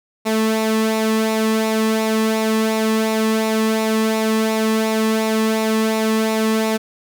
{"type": "tone with flanger", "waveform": "sawtooth", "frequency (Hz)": 220, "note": "A3", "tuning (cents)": 0, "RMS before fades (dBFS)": -18, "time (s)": [0.25, 6.78], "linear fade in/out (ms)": 20, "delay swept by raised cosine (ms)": [0.62, 1.39], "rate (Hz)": 2.8, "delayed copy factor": -0.55, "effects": []}